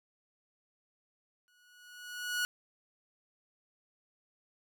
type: tone with exponential growth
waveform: sawtooth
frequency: 1462 Hz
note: F#6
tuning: 21 cents flat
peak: -25 dBFS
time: 1.48-2.45 s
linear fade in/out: 0 ms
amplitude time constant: 210 ms
effects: none